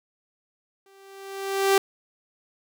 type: tone with exponential growth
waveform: sawtooth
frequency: 390.8 Hz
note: G4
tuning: 5 cents flat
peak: -11 dBFS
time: 0.86-1.78 s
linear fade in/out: 2 ms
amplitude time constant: 200 ms
effects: none